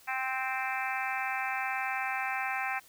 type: harmonic tone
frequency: 261.3 Hz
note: C4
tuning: 2 cents flat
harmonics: 3 / 4 / 5 / 6 / 7 / 8 / 9 / 10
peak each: -35 / -40 / -41 / -38 / -39 / -41 / -38 / -41 dBFS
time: 0.07-2.8 s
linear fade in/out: 20 ms
effects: white hiss -58 dBFS RMS until 2.88 s